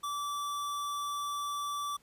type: tone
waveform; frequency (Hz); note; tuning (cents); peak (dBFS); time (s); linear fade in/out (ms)
square; 1160; D6; -22; -34; 0.03-1.97; 10
effects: pink hiss -66 dBFS RMS until 2.02 s + resampled to 32000 Hz